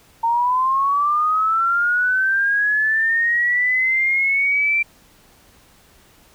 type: linear sweep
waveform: sine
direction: up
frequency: 911 to 2357 Hz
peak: -15 dBFS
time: 0.23-4.83 s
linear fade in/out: 10 ms
effects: pink hiss -52 dBFS RMS until 6.34 s